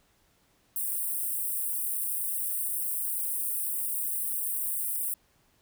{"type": "high-pass noise", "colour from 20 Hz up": "white", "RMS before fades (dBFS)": -31, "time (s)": [0.76, 5.14], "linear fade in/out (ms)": 2, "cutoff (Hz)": 8400, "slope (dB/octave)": 96, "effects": ["pink hiss -67 dBFS RMS until 5.61 s"]}